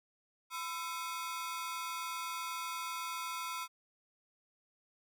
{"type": "ring-modulated tone", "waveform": "sawtooth", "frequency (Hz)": 1174.7, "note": "D6", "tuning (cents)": 0, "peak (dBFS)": -31, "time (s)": [0.5, 3.68], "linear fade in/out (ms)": 50, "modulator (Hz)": 164, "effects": []}